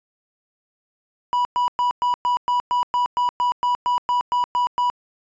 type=tone bursts; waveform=triangle; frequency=980 Hz; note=B5; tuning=14 cents flat; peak=-15 dBFS; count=16; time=1.33-4.9 s; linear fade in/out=0 ms; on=120 ms; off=110 ms; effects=resampled to 16000 Hz